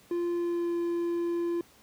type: tone with pitch glide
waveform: triangle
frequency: 346.5 to 342.9 Hz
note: F4 to F4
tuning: -14 to -32 cents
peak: -25 dBFS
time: 0.11-1.61 s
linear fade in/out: 2 ms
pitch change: -18 cents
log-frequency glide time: 0.31-0.76 s
effects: pink hiss -58 dBFS RMS until 1.82 s + high-pass 80 Hz 12 dB/octave